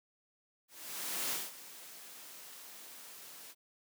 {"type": "noise with ADSR envelope", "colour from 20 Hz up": "white", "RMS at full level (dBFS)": -35, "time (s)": [0.68, 3.55], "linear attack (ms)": 630, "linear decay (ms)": 200, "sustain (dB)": -16, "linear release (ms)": 48, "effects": ["high-pass 200 Hz 12 dB/octave"]}